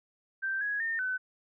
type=tone with pitch steps; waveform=sine; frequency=1565 / 1665 / 1820 / 1512 Hz; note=G6 / G#6 / A#6 / F#6; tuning=-3 / +4 / -42 / +37 cents; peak=-29 dBFS; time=0.42-1.18 s; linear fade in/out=20 ms; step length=190 ms; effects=none